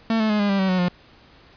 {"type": "tone with pitch steps", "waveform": "45% pulse", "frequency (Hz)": [225.2, 217.8, 210.6, 203.7, 196.96, 190.47, 184.19, 178.12], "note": ["A3", "A3", "G#3", "G#3", "G3", "G3", "F#3", "F3"], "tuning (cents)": [40, -17, 24, -33, 8, -50, -8, 34], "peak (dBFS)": -18, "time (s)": [0.1, 0.884], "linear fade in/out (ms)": 2, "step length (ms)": 98, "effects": ["pink hiss -51 dBFS RMS until 1.56 s", "resampled to 11025 Hz"]}